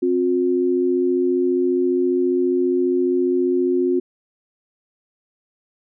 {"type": "tone pair together", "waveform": "sine", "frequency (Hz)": [264.6, 359.4], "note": ["C4", "F4"], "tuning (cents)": [20, 50], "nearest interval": "perfect fourth", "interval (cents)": 530, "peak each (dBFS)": [-21, -17], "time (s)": [0.02, 4], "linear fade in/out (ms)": 10, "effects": []}